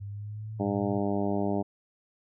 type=exponential sweep; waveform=sine; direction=up; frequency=99.7 to 118.6 Hz; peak=-35 dBFS; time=0-1 s; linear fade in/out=20 ms
type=harmonic tone; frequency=100.7 Hz; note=G2; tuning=47 cents sharp; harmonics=1 / 2 / 3 / 4 / 5 / 6 / 7 / 8 / 9; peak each=-36 / -30 / -32 / -33 / -42 / -35 / -37 / -40 / -44 dBFS; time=0.59-1.63 s; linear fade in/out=20 ms
effects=none